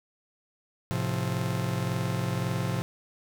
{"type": "chord", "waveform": "45% pulse", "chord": "F major", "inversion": "first", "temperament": "just", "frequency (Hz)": [109.13, 130.96, 174.61], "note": ["A2", "C3", "F3"], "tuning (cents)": [-14, 2, 0], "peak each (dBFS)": [-32, -31, -32], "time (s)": [0.91, 2.82], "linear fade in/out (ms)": 0, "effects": []}